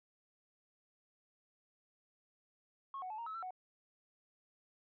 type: tone with pitch steps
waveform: sine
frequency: 1091 / 741 / 864 / 930 / 1292 / 1344 / 740 Hz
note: C#6 / F#5 / A5 / A#5 / E6 / E6 / F#5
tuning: -28 / +2 / -32 / -4 / -35 / +33 / 0 cents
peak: -40 dBFS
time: 2.94-3.507 s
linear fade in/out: 2 ms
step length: 81 ms
effects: tanh soft clip ceiling -37 dBFS